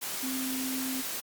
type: tone in noise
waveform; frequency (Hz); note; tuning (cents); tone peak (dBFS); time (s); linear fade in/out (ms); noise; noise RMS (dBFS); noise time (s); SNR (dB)
sine; 261.6; C4; 0; -32; 0.22-1.02; 20; white; -35; 0.01-1.21; 0
effects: high-pass 150 Hz 12 dB/octave + Opus 48 kbps